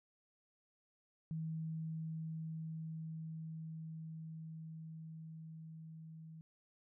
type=tone with level ramp; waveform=sine; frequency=160.2 Hz; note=E3; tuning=49 cents flat; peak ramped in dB=-38 to -50 dBFS; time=1.31-6.41 s; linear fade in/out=0 ms; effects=none